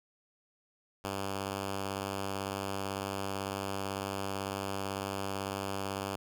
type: tone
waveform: 5% pulse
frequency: 98 Hz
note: G2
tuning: in tune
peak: -23 dBFS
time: 1.04-6.16 s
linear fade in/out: 5 ms
effects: none